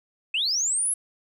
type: linear sweep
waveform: sine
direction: up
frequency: 2489 to 11000 Hz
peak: -21 dBFS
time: 0.34-0.94 s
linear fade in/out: 5 ms
effects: tanh soft clip ceiling -17 dBFS

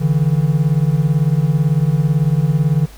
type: beating tone pair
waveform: triangle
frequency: 142.4 / 160.4 Hz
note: C#3 / E3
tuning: +47 / -47 cents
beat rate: 18 Hz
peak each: -13 dBFS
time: 0-2.87 s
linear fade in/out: 20 ms
effects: added 50 Hz sine -36 dBFS peak until 2.97 s + pink hiss -43 dBFS RMS until 2.97 s

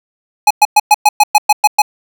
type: tone bursts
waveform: square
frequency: 841 Hz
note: G#5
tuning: 22 cents sharp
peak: -4 dBFS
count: 10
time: 0.47-1.82 s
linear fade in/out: 5 ms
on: 36 ms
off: 110 ms
effects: none

